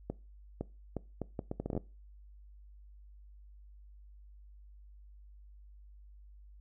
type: accelerating click train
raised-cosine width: 2 ms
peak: -22 dBFS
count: 13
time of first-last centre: 0.1-1.776 s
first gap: 510 ms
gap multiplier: 0.7
effects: noise-tail reverb RT60 0.3 s tail -21 dB re dry + added 50 Hz sine -52 dBFS peak until 6.6 s